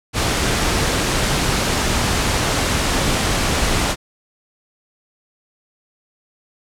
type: noise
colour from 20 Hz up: pink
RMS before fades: -18 dBFS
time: 0.13-3.96 s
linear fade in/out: 50 ms
effects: low-pass 9000 Hz 12 dB/octave